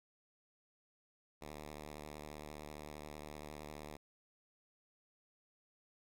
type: tone with vibrato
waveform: 5% pulse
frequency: 75.1 Hz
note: D2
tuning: 39 cents sharp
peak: -36 dBFS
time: 1.41-3.97 s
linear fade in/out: 10 ms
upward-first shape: square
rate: 11 Hz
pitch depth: 30 cents each way
effects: none